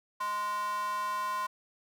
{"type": "tone with high-pass filter", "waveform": "square", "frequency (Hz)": 207.7, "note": "G#3", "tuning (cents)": 0, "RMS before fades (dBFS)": -33, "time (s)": [0.2, 1.47], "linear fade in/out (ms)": 10, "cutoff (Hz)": 1100, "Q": 9.1, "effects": []}